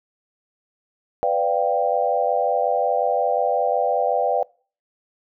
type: chord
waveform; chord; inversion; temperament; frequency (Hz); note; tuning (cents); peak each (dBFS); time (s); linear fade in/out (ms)
sine; G dominant seventh; first; equal with one note detuned; 499 / 587.3 / 698.5 / 784; B4 / D5 / F5 / G5; +18 / 0 / 0 / 0; -23; 1.23-4.43; 0
effects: noise-tail reverb RT60 0.4 s tail -24 dB re dry